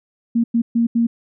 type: tone bursts at uneven times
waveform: sine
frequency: 232.7 Hz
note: A#3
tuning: 3 cents flat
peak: -13 dBFS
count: 4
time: 0.35-0.44 / 0.54-0.62 / 0.75-0.87 / 0.95-1.07 s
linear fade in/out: 10 ms
effects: none